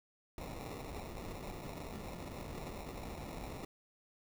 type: noise with sample-and-hold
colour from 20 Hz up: pink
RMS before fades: -45 dBFS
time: 0.38-3.65 s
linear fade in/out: 2 ms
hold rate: 1575 Hz
effects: none